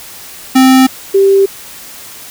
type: tone pair in turn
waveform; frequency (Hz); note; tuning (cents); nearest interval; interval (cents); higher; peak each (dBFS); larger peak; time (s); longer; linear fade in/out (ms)
square / sine; 261.3 / 391.5; C4 / G4; -2 / -2; perfect fifth; 700; second; -4; neither; 0.55-0.87 / 1.14-1.46; neither; 10
effects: white hiss -31 dBFS RMS until 2.3 s